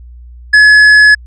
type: tone with hard clipping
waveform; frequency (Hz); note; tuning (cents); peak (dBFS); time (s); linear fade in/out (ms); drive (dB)
sine; 1700; G#6; +40; -3; 0.53-1.15; 10; 6
effects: added 60 Hz sine -30 dBFS peak until 1.26 s + resampled to 22050 Hz